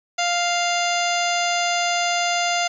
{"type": "harmonic tone", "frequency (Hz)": 698.5, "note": "F5", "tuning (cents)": 0, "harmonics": [1, 2, 3, 4, 5, 6, 7, 9, 10], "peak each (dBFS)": [-22, -28, -27, -28, -31, -34, -31, -31, -34], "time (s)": [0.18, 2.68], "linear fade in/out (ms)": 10, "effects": ["9-bit"]}